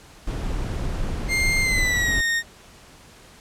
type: noise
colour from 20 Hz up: brown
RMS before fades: -26 dBFS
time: 0.27-2.21 s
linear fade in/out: 5 ms
type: tone with pitch glide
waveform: 40% pulse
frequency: 2110 to 1847.5 Hz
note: C7 to A#6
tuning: +14 to -16 cents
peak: -19 dBFS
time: 1.28-2.43 s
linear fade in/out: 50 ms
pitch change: -230 cents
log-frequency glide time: 1.61-2.19 s
effects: pink hiss -48 dBFS RMS until 3.4 s + low-pass 10000 Hz 12 dB/octave